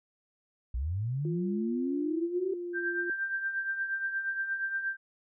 sine linear sweep, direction up, 54.7 to 392 Hz, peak -29 dBFS, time 0.74-2.54 s, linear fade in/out 5 ms
sine tone with vibrato, 349.2 Hz, F4, in tune, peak -34 dBFS, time 1.25-3.1 s, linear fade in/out 2 ms, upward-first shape triangle, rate 1.7 Hz, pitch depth 10 cents each way
sine tone with tremolo, 1576 Hz, G6, 9 cents sharp, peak -27 dBFS, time 2.73-4.97 s, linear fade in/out 50 ms, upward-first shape triangle, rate 8.5 Hz, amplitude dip 65%
effects none

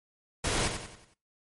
pink noise with echo, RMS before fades -29 dBFS, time 0.44-0.68 s, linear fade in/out 5 ms, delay 92 ms, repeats 5, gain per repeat -7 dB, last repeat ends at 1.14 s, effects noise-tail reverb RT60 0.3 s tail -20 dB re dry + MP3 48 kbps

